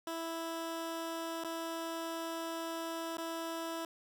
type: tone with dropouts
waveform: 15% pulse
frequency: 329.6 Hz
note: E4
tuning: in tune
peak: -31 dBFS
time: 0.07-3.85 s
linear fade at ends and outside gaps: 2 ms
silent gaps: 1.438-1.446 / 3.171-3.182 s
effects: none